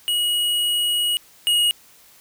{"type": "tone pair in turn", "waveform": "square", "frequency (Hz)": [2903, 2883], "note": ["F#7", "F#7"], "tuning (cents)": [-34, -46], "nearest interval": "unison", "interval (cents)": 12, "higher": "first", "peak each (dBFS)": [-19, -16], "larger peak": "second", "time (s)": [[0.08, 1.17], [1.47, 1.71]], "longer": "first", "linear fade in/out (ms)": 0, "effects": ["white hiss -51 dBFS RMS until 2.2 s"]}